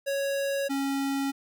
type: tone pair in turn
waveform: square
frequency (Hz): 554.4 / 275.1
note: C#5 / C#4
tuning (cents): 0 / -13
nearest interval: octave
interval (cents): 1213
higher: first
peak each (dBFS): -27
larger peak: neither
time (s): 0.06-0.69 / 0.69-1.32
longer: neither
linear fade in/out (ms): 20
effects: none